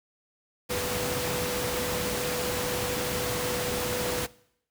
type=tone in noise; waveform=sine; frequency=493.9 Hz; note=B4; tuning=in tune; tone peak=-31 dBFS; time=0.69-4.27 s; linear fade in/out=20 ms; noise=pink; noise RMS=-30 dBFS; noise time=0.69-4.27 s; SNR=-4 dB; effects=noise-tail reverb RT60 0.7 s tail -21 dB re dry + high-pass 80 Hz 12 dB/octave